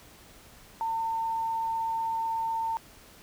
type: tone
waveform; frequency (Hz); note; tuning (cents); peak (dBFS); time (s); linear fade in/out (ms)
sine; 904; A5; +47; -27; 0.81-2.77; 0
effects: pink hiss -53 dBFS RMS until 3.22 s